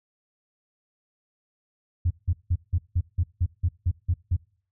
sine tone bursts, 87.31 Hz, F2, in tune, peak -18 dBFS, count 11, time 2.05-4.366 s, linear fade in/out 10 ms, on 56 ms, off 170 ms, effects noise-tail reverb RT60 0.5 s tail -25 dB re dry + tanh soft clip ceiling -14 dBFS

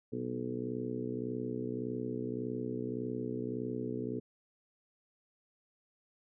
harmonic tone with a mistuned harmonic, 61.74 Hz, B1, in tune, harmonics 2 / 3 / 4 / 5 / 6 / 7 / 8, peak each -43 / -47 / -39 / -42 / -44 / -40 / -50 dBFS, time 0.12-4.2 s, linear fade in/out 10 ms, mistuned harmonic 3, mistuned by +58 cents, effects none

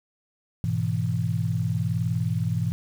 sine chord, E major, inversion first, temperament equal, 103.83 / 123.47 / 164.81 Hz, G#2 / B2 / E3, 0 / 0 / 0 cents, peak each -27 dBFS, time 0.64-2.72 s, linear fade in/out 0 ms, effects 8-bit

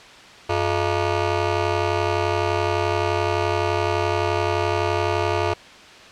15% pulse ring-modulated tone, 260.3 Hz, C4, 9 cents flat, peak -10 dBFS, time 0.49-5.54 s, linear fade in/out 10 ms, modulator 166 Hz, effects white hiss -43 dBFS RMS until 6.11 s + low-pass 4000 Hz 12 dB/octave

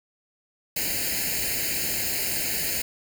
white noise with comb filter, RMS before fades -27 dBFS, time 0.76-2.82 s, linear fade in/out 5 ms, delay 0.43 ms, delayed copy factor +0.95, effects none

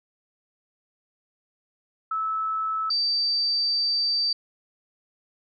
sine tone pair in turn, 1305 / 4650 Hz, E6 / D8, -18 / -18 cents, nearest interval octave + minor seventh, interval 2200 cents, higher second, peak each -24 / -21 dBFS, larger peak second, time 2.11-2.9 / 2.9-4.33 s, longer second, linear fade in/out 5 ms, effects none

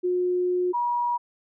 sine tone pair in turn, 360.2 / 961.6 Hz, F#4 / B5, -46 / -46 cents, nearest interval octave + perfect fourth, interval 1700 cents, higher second, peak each -21 / -22 dBFS, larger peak first, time 0.03-0.73 / 0.73-1.18 s, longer first, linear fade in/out 20 ms, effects none

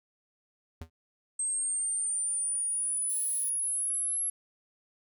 square tone with exponential decay, 81.4 Hz, E2, 21 cents flat, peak -35 dBFS, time 0.81-0.9 s, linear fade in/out 5 ms, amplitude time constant 19 ms
sine linear sweep, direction up, 8320 to 11175 Hz, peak -28 dBFS, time 1.39-4.3 s, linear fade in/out 5 ms
violet noise, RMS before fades -43 dBFS, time 3.09-3.5 s, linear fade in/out 10 ms
effects none

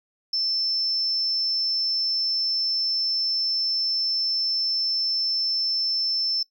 triangle tone, 5310 Hz, E8, 12 cents sharp, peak -18 dBFS, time 0.33-6.43 s, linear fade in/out 5 ms, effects noise-tail reverb RT60 0.1 s tail -24 dB re dry + tanh soft clip ceiling -20 dBFS

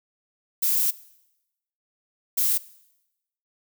violet noise bursts at uneven times, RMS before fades -22 dBFS, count 2, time 0.62-0.91 / 2.37-2.58 s, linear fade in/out 10 ms, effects noise-tail reverb RT60 0.9 s tail -20 dB re dry

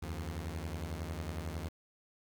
sawtooth beating tone pair, 76.6 / 87.6 Hz, D#2 / F2, -27 / +6 cents, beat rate 11 Hz, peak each -36 / -37 dBFS, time 0.02-1.69 s, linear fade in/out 10 ms, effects 10-bit

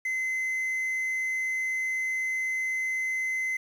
triangle tone with quantisation, 2052 Hz, C7, 34 cents flat, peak -25 dBFS, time 0.05-3.57 s, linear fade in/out 5 ms, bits 9, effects none

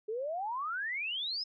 sine exponential sweep, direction up, 415.3 to 5260 Hz, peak -33 dBFS, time 0.08-1.44 s, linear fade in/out 10 ms, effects none

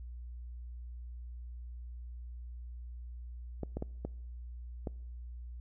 clicks, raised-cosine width 2 ms, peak -23 dBFS, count 5, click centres 3.633 / 3.77 / 3.824 / 4.05 / 4.872 s, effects noise-tail reverb RT60 0.8 s tail -25 dB re dry + added 60 Hz sine -42 dBFS peak until 5.6 s

